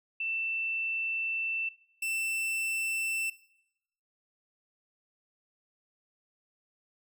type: tone pair in turn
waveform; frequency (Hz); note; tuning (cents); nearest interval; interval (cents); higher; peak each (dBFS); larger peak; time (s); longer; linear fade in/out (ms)
sine / 45% pulse; 2670 / 2670; E7 / E7; +22 / +22; unison; 0; neither; -30 / -30; neither; 0.2-1.69 / 2.02-3.3; first; 5
effects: noise-tail reverb RT60 0.9 s tail -20 dB re dry